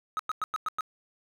triangle tone bursts, 1272 Hz, D#6, 38 cents sharp, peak -25 dBFS, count 6, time 0.17-0.808 s, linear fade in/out 0 ms, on 23 ms, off 100 ms, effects none

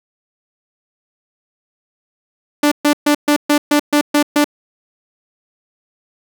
sawtooth tone bursts, 293.7 Hz, D4, in tune, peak -6 dBFS, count 9, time 2.63-4.444 s, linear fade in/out 5 ms, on 86 ms, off 130 ms, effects none

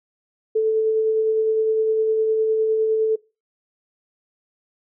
sine tone with tremolo, 439.3 Hz, A4, 3 cents flat, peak -15 dBFS, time 0.55-3.16 s, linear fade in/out 10 ms, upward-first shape sine, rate 9.8 Hz, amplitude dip 25%, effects noise-tail reverb RT60 0.3 s tail -23 dB re dry

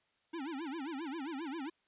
square tone with vibrato, 299 Hz, D4, 31 cents sharp, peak -39 dBFS, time 0.33-1.7 s, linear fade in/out 10 ms, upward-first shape sine, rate 7.5 Hz, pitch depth 240 cents each way, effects white hiss -75 dBFS RMS until 1.87 s + resampled to 8000 Hz

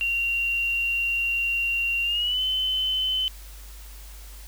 sine tone with pitch glide, 2761 to 3046 Hz, F7 to F#7, -20 to +50 cents, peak -22 dBFS, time 0.01-3.28 s, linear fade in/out 0 ms, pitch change +170 cents, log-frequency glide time 2.03-2.42 s, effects added 50 Hz sine -40 dBFS peak until 4.47 s + white hiss -48 dBFS RMS until 4.47 s

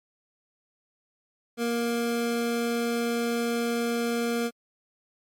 square tone pair together, 235.3 / 469.2 Hz, A#3 / A#4, +16 / +11 cents, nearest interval octave, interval 1195 cents, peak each -28 / -29 dBFS, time 1.57-4.51 s, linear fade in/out 50 ms, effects MP3 64 kbps

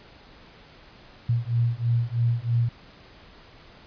sine beating tone pair, 116.54 / 119.64 Hz, A#2 / A#2, 0 / +45 cents, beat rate 3.1 Hz, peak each -24 dBFS, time 1.29-2.69 s, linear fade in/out 5 ms, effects pink hiss -50 dBFS RMS until 3.86 s + resampled to 11025 Hz

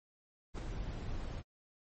brown noise with ADSR envelope, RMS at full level -33 dBFS, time 0.54-1.43 s, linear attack 42 ms, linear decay 6 ms, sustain -7 dB, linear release 43 ms, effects MP3 32 kbps

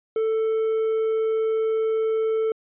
triangle tone, 442.4 Hz, A4, 9 cents sharp, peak -18 dBFS, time 0.16-2.52 s, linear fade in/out 2 ms, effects resampled to 8000 Hz

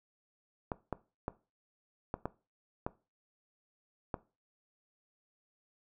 clicks, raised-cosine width 1 ms, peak -20 dBFS, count 7, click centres 0.718 / 0.927 / 1.281 / 2.141 / 2.256 / 2.865 / 4.142 s, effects noise-tail reverb RT60 0.3 s tail -18 dB re dry

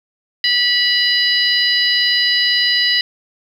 harmonic tone with a mistuned harmonic, 978 Hz, B5, 17 cents flat, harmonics 2 / 3 / 4 / 5, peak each -18 / -18 / -18 / -18 dBFS, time 0.44-3.01 s, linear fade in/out 2 ms, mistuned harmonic 4, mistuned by +35 cents, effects 7-bit

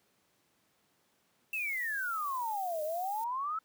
sine exponential two-way sweep, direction down then up, 2690 to 600 to 1331 Hz, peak -32 dBFS, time 1.53-3.59 s, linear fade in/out 5 ms, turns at 2.83 s
violet noise, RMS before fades -48 dBFS, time 1.53-3.24 s, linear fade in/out 0 ms
effects pink hiss -72 dBFS RMS until 3.64 s + high-pass 150 Hz 12 dB/octave

